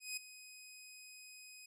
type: tone with ADSR envelope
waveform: 15% pulse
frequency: 2510 Hz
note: D#7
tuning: 15 cents sharp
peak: -31 dBFS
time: 0-1.66 s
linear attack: 170 ms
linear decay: 8 ms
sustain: -15 dB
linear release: 5 ms
effects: none